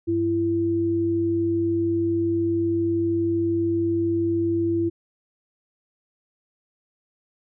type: tone pair together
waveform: sine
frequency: 100 / 335.9 Hz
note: G2 / E4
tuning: +35 / +33 cents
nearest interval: octave + major sixth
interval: 2098 cents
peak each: -29 / -20 dBFS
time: 0.07-4.9 s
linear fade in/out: 20 ms
effects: none